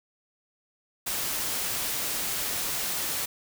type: noise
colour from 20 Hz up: white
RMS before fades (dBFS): -30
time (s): 1.06-3.26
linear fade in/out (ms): 10
effects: none